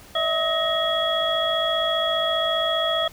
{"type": "tone cluster", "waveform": "sine", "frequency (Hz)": [600, 655, 1275, 1873, 3327], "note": ["D5", "E5", "D#6", "A#6", "G#7"], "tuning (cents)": [37, -11, 42, 8, 2], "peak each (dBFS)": [-31, -24, -27, -32, -24], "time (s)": [0.15, 3.08], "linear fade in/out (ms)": 5, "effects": ["pink hiss -47 dBFS RMS until 3.12 s"]}